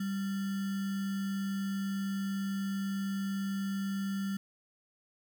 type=tone with sample-and-hold; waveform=sine; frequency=196 Hz; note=G3; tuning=in tune; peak=-31 dBFS; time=0-4.37 s; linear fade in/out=5 ms; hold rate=1575 Hz; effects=none